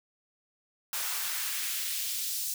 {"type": "noise with high-pass filter sweep", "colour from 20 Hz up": "white", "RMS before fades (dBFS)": -33, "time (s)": [0.93, 2.54], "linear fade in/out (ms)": 2, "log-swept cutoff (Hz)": [790, 5300], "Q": 0.99, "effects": []}